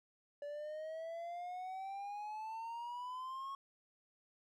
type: exponential sweep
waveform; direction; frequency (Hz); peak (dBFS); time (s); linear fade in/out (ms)
triangle; up; 575 to 1100; -40; 0.42-3.55; 2
effects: none